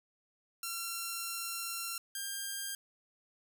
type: tone pair in turn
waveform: 5% pulse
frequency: 1364 / 1601.3 Hz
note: F6 / G6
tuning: -41 / +36 cents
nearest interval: minor third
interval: 277 cents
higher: second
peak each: -25 / -26 dBFS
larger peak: first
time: 0.63-1.98 / 2.15-2.75 s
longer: first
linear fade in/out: 2 ms
effects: none